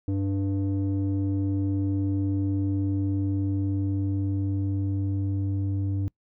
square tone with low-pass filter sweep, 98 Hz, G2, in tune, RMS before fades -26 dBFS, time 0.08-6.08 s, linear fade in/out 0 ms, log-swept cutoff 350 to 230 Hz, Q 3.1, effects noise-tail reverb RT60 0.1 s tail -24 dB re dry

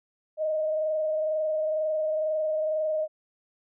sine tone with frequency modulation, 622.3 Hz, D#5, in tune, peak -24 dBFS, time 0.37-3.08 s, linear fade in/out 50 ms, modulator 22.1 Hz, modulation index 0.48, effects none

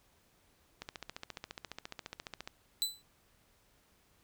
click train, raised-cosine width 0.2 ms, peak -24 dBFS, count 25, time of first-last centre 0.82-2.475 s, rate 14.5 Hz
sawtooth tone with exponential decay, 3995 Hz, B7, 19 cents sharp, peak -24 dBFS, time 2.82-3.02 s, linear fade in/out 0 ms, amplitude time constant 43 ms
effects pink hiss -69 dBFS RMS until 4.23 s

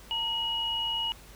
sine tone pair together, 914.3 / 2901 Hz, A#5 / F#7, -34 / -35 cents, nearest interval octave + minor sixth, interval 1999 cents, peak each -36 / -28 dBFS, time 0.11-1.12 s, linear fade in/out 0 ms, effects added 50 Hz sine -51 dBFS peak until 1.35 s + pink hiss -52 dBFS RMS until 1.35 s

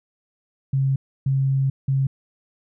sine tone bursts at uneven times, 135.2 Hz, C#3, 43 cents flat, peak -17 dBFS, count 3, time 0.73-0.96 / 1.26-1.7 / 1.88-2.07 s, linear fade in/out 5 ms, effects none

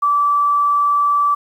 sine tone, 1159 Hz, D6, 23 cents flat, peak -12 dBFS, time 0.02-1.35 s, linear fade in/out 10 ms, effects 8-bit

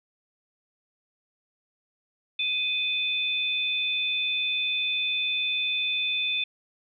sine tone pair together, 2500 / 3533 Hz, D#7 / A7, +8 / +6 cents, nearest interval tritone, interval 598 cents, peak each -27 dBFS, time 2.39-6.44 s, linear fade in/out 5 ms, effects none

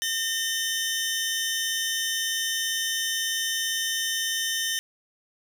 20% pulse tone pair together, 1820 / 3061 Hz, A#6 / G7, -42 / -42 cents, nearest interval major sixth, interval 900 cents, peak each -23 dBFS, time 0.02-4.79 s, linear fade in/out 0 ms, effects none

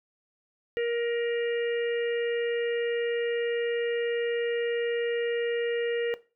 harmonic tone, 470.8 Hz, A#4, 17 cents sharp, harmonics 1 / 3 / 4 / 5 / 6, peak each -25 / -45 / -37 / -45 / -42 dBFS, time 0.77-6.14 s, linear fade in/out 0 ms, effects noise-tail reverb RT60 0.3 s tail -17 dB re dry

